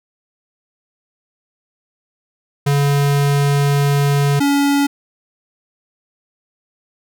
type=tone pair in turn; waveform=square; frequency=142.1 / 282.7 Hz; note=C#3 / C#4; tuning=+43 / +34 cents; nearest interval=octave; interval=1191 cents; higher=second; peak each=-13 dBFS; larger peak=neither; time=2.66-4.4 / 4.4-4.87 s; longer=first; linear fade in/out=10 ms; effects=none